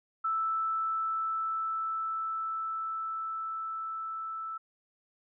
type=tone with level ramp; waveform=sine; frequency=1318.5 Hz; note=E6; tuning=in tune; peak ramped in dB=-27 to -35 dBFS; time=0.24-4.58 s; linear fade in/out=10 ms; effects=none